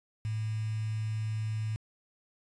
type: tone with quantisation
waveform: sine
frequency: 108.9 Hz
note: A2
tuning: 17 cents flat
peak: -30 dBFS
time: 0.25-1.76 s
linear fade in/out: 0 ms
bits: 8
effects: resampled to 22050 Hz